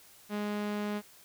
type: tone with low-pass filter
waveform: sawtooth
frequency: 207.7 Hz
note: G#3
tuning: in tune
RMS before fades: -34 dBFS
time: 0.29-1.02 s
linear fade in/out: 50 ms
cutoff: 4100 Hz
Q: 0.6
effects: white hiss -57 dBFS RMS until 1.24 s